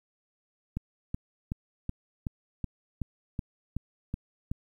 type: click train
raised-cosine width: 5 ms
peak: -19 dBFS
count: 11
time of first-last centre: 0.77-4.515 s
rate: 2.67 Hz
effects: 10-bit